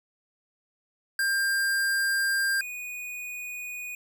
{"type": "tone pair in turn", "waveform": "square", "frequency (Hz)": [1595, 2475], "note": ["G6", "D#7"], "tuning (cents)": [30, -10], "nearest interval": "minor sixth", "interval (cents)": 760, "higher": "second", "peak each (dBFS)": [-24, -35], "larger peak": "first", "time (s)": [[1.19, 2.61], [2.61, 3.95]], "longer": "first", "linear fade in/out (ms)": 2, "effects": []}